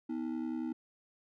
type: ring-modulated tone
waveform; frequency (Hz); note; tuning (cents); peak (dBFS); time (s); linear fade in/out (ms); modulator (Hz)
triangle; 282.4; C#4; +32; -29; 0.09-0.73; 10; 35.4
effects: none